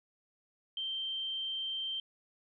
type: tone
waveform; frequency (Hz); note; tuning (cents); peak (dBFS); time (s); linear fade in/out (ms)
sine; 3136; G7; 0; -34; 0.77-2; 2
effects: none